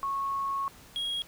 sine / triangle tone pair in turn, 1100 / 3291 Hz, C#6 / G#7, -14 / -16 cents, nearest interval octave + perfect fifth, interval 1898 cents, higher second, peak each -28 dBFS, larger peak neither, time 0.03-0.68 / 0.96-1.22 s, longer first, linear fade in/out 0 ms, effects pink hiss -53 dBFS RMS until 1.27 s

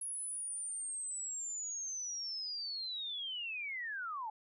sine linear sweep, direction down, 10548 to 833 Hz, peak -38 dBFS, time 0.01-4.3 s, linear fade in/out 5 ms, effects none

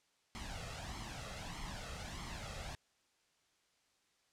pink noise with flanger, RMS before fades -45 dBFS, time 0.35-2.75 s, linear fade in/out 0 ms, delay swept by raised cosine 0.94 to 1.56 ms, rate 1.6 Hz, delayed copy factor +0.65, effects white hiss -75 dBFS RMS until 4.32 s + low-pass 7000 Hz 12 dB/octave

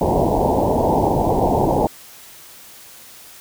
white low-pass noise, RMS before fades -17 dBFS, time 0.01-1.87 s, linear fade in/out 2 ms, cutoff 930 Hz, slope 96 dB/octave, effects white hiss -42 dBFS RMS until 3.4 s

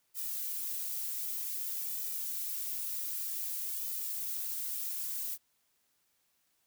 violet noise with flanger, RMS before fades -37 dBFS, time 0.14-5.38 s, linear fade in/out 50 ms, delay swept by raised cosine 1.8 to 3.9 ms, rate 0.53 Hz, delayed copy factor -0.85, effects white hiss -75 dBFS RMS until 6.66 s

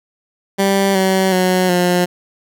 15% pulse tone with pitch steps, 196 / 189.87 / 183.93 / 178.18 Hz, G3 / F#3 / F#3 / F3, 0 / +45 / -10 / +35 cents, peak -6 dBFS, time 0.58-2.06 s, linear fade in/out 20 ms, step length 370 ms, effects none

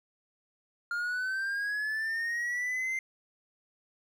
triangle linear sweep, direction up, 1401 to 2093 Hz, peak -28 dBFS, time 0.91-2.99 s, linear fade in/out 2 ms, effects none

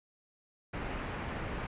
pink low-pass noise, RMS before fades -38 dBFS, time 0.73-1.67 s, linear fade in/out 10 ms, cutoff 2600 Hz, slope 24 dB/octave, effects resampled to 8000 Hz

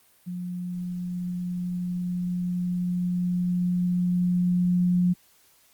sine tone with level ramp, 178.4 Hz, F3, 37 cents sharp, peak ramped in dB -30 to -18 dBFS, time 0.26-5.14 s, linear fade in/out 20 ms, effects white hiss -60 dBFS RMS until 5.73 s + Opus 32 kbps

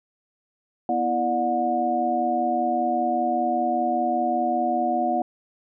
sine tone cluster, 244.3 / 329.4 / 594 / 724 Hz, B3 / E4 / D5 / F#5, -19 / -1 / +20 / -38 cents, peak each -28 / -29 / -29 / -22 dBFS, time 0.89-5.22 s, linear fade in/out 2 ms, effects none

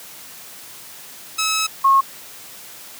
10% pulse / sine tone pair in turn, 1292 / 1086.4 Hz, E6 / C#6, -35 / -35 cents, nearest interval minor third, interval 300 cents, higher first, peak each -10 dBFS, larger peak neither, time 1.38-1.67 / 1.84-2.01 s, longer first, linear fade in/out 10 ms, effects white hiss -39 dBFS RMS until 2.99 s + high-pass 100 Hz 12 dB/octave

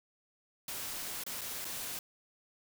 white noise with dropouts, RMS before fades -40 dBFS, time 0.68-1.99 s, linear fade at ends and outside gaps 2 ms, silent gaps 1.237-1.264 / 1.411-1.415 / 1.646-1.651 s, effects none

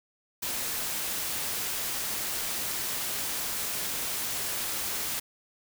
white noise, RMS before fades -32 dBFS, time 0.42-5.2 s, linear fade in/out 10 ms, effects none

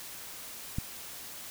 click, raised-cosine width 5 ms, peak -19 dBFS, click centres 0.785 s, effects white hiss -44 dBFS RMS until 1.5 s

